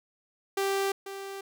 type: tone with echo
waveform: sawtooth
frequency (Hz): 392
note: G4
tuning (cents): 0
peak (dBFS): -22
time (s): 0.57-0.92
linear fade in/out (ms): 5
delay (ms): 490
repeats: 1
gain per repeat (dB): -11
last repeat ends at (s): 1.41
effects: none